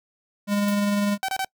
square tone with tremolo, 203.9 Hz, G#3, 32 cents flat, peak -20 dBFS, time 0.47-1.18 s, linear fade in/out 50 ms, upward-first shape sine, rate 20 Hz, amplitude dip 25%
blue noise with exponential decay, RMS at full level -32 dBFS, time 0.68-0.81 s, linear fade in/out 2 ms, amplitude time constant 28 ms
sawtooth tone bursts, 768 Hz, G5, 36 cents flat, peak -20 dBFS, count 3, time 1.23-1.446 s, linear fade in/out 0 ms, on 54 ms, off 27 ms
effects noise-tail reverb RT60 0.1 s tail -25 dB re dry

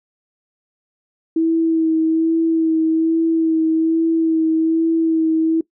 sine tone with vibrato, 323.9 Hz, E4, 30 cents flat, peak -13 dBFS, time 1.36-5.61 s, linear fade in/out 5 ms, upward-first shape sine, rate 1.2 Hz, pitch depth 21 cents each way, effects noise-tail reverb RT60 0.1 s tail -20 dB re dry

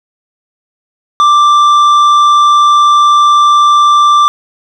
sine tone with tanh clipping, 1178 Hz, D6, 5 cents sharp, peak -5 dBFS, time 1.2-4.28 s, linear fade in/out 0 ms, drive 8 dB, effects none

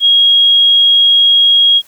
sine tone, 3284 Hz, G#7, 20 cents flat, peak -5 dBFS, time 0-1.82 s, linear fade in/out 50 ms, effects white hiss -46 dBFS RMS until 1.87 s

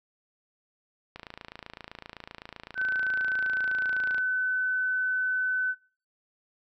click train, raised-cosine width 0.3 ms, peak -24 dBFS, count 85, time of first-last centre 1.16-4.182 s, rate 27.8 Hz
sine tone with pitch glide, 1522 to 1510.6 Hz, F#6 to F#6, +48 to +35 cents, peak -25 dBFS, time 2.75-5.75 s, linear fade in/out 50 ms, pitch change -13 cents, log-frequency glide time 3.48-4.12 s
effects noise-tail reverb RT60 0.4 s tail -21 dB re dry

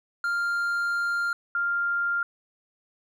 triangle / sine tone pair in turn, 1396.9 / 1396.9 Hz, F6 / F6, 0 / 0 cents, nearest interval unison, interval 0 cents, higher neither, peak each -22 / -23 dBFS, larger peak first, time 0.24-1.33 / 1.55-2.23 s, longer first, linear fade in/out 2 ms, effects none

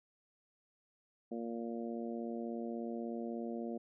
harmonic tone, 116.5 Hz, A#2, 1 cent flat, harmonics 2 / 3 / 4 / 5 / 6, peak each -40 / -44 / -46 / -48 / -50 dBFS, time 1.31-3.78 s, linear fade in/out 10 ms, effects none

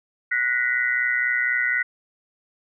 sine tone cluster, 1473 / 1901 / 2025 Hz, F#6 / A#6 / B6, -8 / +33 / +43 cents, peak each -24 dBFS, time 0.31-1.83 s, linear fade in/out 10 ms, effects none

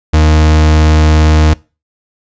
40% pulse tone, 77.4 Hz, D#2, 9 cents flat, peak -4 dBFS, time 0.13-1.54 s, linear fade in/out 10 ms, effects noise-tail reverb RT60 0.3 s tail -23 dB re dry + resampled to 16000 Hz

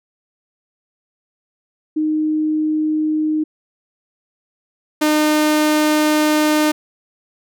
sine / sawtooth tone pair in turn, 309 / 304.4 Hz, D#4 / D#4, -12 / -38 cents, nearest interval unison, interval 26 cents, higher first, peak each -15 / -9 dBFS, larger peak second, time 1.96-3.44 / 5.01-6.72 s, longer second, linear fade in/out 10 ms, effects none

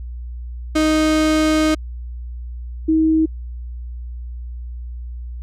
35% pulse / sine tone pair in turn, 311.1 / 317.6 Hz, D#4 / D#4, 0 / +36 cents, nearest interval unison, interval 36 cents, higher second, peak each -12 / -12 dBFS, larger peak neither, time 0.75-1.75 / 2.88-3.26 s, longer first, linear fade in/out 10 ms, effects added 60 Hz sine -27 dBFS peak until 5.42 s + low-pass 9000 Hz 12 dB/octave

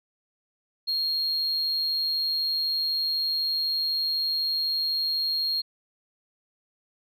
sine tone, 4252 Hz, C8, 27 cents sharp, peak -21 dBFS, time 0.87-5.62 s, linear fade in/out 20 ms, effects tanh soft clip ceiling -22 dBFS + MP3 96 kbps

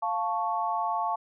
sine chord, F augmented, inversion none, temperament equal, 698.5 / 880 / 1108.7 Hz, F5 / A5 / C#6, 0 / 0 / 0 cents, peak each -31 / -29 / -31 dBFS, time 0.02-1.16 s, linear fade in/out 10 ms, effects none

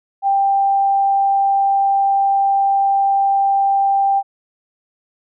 sine tone, 789 Hz, G5, 11 cents sharp, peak -12 dBFS, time 0.22-4.23 s, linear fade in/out 50 ms, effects none

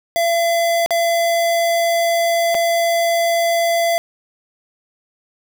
square tone with dropouts, 677 Hz, E5, 46 cents sharp, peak -15 dBFS, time 0.16-3.98 s, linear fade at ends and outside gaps 0 ms, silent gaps 0.861-0.907 / 2.545-2.55 s, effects 9-bit

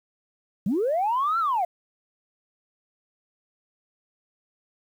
sine linear two-way sweep, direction up then down, 168.4 to 1386 to 666 Hz, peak -20 dBFS, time 0.66-1.65 s, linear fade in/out 5 ms, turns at 1.39 s, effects tanh soft clip ceiling -17 dBFS + 9-bit

